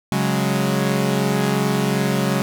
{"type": "chord", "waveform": "sawtooth", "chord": "C# suspended fourth", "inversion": "none", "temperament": "equal", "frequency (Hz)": [138.59, 185, 207.7], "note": ["C#3", "F#3", "G#3"], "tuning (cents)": [0, 0, 0], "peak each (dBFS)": -18, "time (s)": [0.12, 2.42], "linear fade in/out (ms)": 0, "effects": []}